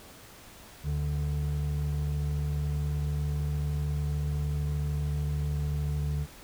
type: tone pair together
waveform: triangle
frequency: 73.42 / 146.83 Hz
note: D2 / D3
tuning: 0 / 0 cents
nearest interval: octave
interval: 1200 cents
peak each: -28 dBFS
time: 0.83-6.27 s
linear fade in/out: 50 ms
effects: pink hiss -50 dBFS RMS until 6.43 s